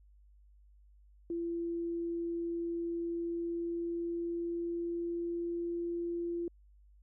sine tone with pitch glide, 339 to 342.7 Hz, E4 to F4, +49 to -33 cents, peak -33 dBFS, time 1.3-6.48 s, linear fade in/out 2 ms, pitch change +18 cents, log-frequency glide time 3.01-5.83 s, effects added 50 Hz sine -58 dBFS peak until 7.02 s

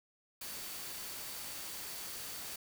sine tone in noise, 4542 Hz, C#8, 41 cents sharp, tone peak -54 dBFS, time 0.41-2.56 s, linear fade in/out 5 ms, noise white, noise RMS -44 dBFS, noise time 0.41-2.56 s, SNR -13 dB, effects none

